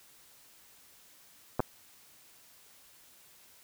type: clicks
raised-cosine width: 1 ms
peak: -14 dBFS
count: 2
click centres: 1.595 / 1.603 s
effects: white hiss -59 dBFS RMS until 3.63 s